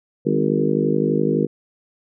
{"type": "harmonic tone with a mistuned harmonic", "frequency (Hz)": 51.8, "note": "G#1", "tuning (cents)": -4, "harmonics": [3, 4, 5, 6, 7, 8, 9], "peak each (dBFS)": [-24, -24, -24, -24, -24, -24, -24], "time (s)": [0.25, 1.47], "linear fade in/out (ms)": 20, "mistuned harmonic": 4, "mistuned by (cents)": -35, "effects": []}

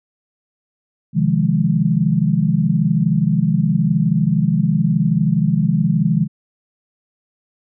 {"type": "chord", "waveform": "sine", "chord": "F minor seventh", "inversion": "second", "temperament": "equal", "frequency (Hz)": [130.81, 155.56, 174.61, 207.7], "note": ["C3", "Eb3", "F3", "Ab3"], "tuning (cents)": [0, 0, 0, 0], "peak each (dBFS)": [-22, -17, -18, -19], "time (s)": [1.13, 6.28], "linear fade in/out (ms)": 50, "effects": []}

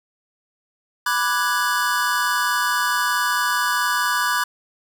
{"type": "chord", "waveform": "square", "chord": "G# half-diminished seventh", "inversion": "first", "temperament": "equal", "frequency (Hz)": [987.8, 1174.7, 1480, 1661.2], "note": ["B5", "D6", "F#6", "G#6"], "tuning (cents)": [0, 0, 0, 0], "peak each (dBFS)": -25, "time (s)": [1.06, 4.44], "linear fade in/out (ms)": 5, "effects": []}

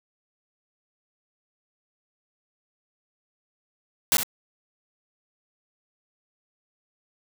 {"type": "noise with echo", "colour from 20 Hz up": "white", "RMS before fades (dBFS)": -19, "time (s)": [4.12, 4.17], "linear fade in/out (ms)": 0, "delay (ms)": 62, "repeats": 1, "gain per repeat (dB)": -9, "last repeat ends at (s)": 4.232, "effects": []}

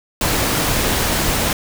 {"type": "noise", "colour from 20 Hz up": "pink", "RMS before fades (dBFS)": -18, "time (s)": [0.21, 1.53], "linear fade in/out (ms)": 2, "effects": []}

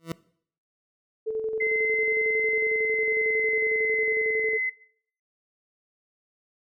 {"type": "tone with exponential growth", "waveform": "20% pulse", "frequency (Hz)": 164.81, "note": "E3", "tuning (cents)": 0, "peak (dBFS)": -21, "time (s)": [0, 0.12], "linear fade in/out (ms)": 0, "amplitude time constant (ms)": 24}
{"type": "tone with tremolo", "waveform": "sine", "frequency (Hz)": 440, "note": "A4", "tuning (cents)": 0, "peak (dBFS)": -24, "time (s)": [1.26, 4.58], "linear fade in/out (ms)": 20, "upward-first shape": "square", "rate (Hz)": 11, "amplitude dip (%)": 40}
{"type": "tone with pitch glide", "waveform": "sine", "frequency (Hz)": [2064, 2043], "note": ["C7", "C7"], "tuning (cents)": [-24, -42], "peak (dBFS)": -23, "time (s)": [1.6, 4.7], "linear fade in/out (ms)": 10, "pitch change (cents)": -18, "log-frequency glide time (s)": [2.44, 4.56]}
{"effects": ["noise-tail reverb RT60 0.6 s tail -20 dB re dry"]}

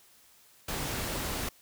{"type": "noise", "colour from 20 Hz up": "pink", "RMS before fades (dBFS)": -34, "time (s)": [0.68, 1.49], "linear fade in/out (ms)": 5, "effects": ["white hiss -60 dBFS RMS until 1.61 s"]}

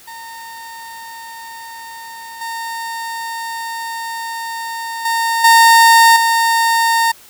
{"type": "tone with level steps", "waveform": "30% pulse", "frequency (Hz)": 917, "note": "A#5", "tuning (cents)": -29, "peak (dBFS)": [-28, -20, -12, -3, -9], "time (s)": [0.07, 7.12], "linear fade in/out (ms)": 10, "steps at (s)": [2.41, 5.05, 5.44, 6.16], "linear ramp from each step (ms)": 5, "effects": ["white hiss -43 dBFS RMS until 7.29 s"]}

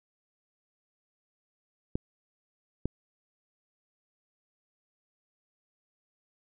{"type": "clicks", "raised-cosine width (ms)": 3, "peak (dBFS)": -16, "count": 2, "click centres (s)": [1.955, 2.856], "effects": []}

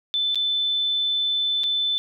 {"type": "tone with dropouts", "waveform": "sine", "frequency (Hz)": 3520, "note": "A7", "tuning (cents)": 0, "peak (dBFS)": -20, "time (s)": [0.14, 1.98], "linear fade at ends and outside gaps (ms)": 0, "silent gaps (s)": [[0.346, 0.356], [1.635, 1.64]], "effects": []}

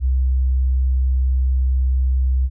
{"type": "tone", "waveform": "sine", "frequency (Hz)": 64.6, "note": "C2", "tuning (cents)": -21, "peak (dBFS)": -14, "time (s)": [0, 2.5], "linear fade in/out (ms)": 50, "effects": []}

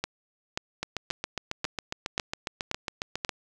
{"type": "two click trains", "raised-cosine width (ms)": 0.2, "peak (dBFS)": [-13, -11], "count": [19, 7], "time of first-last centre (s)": [[0.83, 3.292], [0.04, 3.249]], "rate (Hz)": [7.31, 1.87], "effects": []}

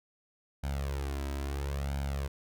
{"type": "tone with flanger", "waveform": "sawtooth", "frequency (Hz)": 69.6, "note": "C#2", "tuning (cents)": 8, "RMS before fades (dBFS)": -34, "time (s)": [0.63, 2.28], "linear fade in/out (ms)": 10, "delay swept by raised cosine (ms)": [1.3, 3.1], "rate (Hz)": 0.74, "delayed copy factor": 0.75, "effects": []}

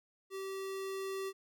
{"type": "tone with level ramp", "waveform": "square", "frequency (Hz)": 386.3, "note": "G4", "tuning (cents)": -25, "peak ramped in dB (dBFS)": [-40, -37], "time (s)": [0.3, 1.33], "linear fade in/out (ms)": 50, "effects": []}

